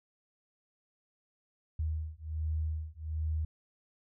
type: beating tone pair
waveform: sine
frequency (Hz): 77.78 / 79.08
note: D#2 / D#2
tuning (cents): 0 / +29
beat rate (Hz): 1.3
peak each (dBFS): -35 / -35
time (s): 1.79-3.45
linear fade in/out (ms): 5
effects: none